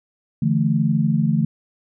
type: chord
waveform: sine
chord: D suspended second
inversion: none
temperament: equal with one note detuned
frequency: 146.83 / 167.4 / 220 Hz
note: D3 / E3 / A3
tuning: 0 / +27 / 0 cents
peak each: -20 dBFS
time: 0.42-1.45 s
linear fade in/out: 5 ms
effects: none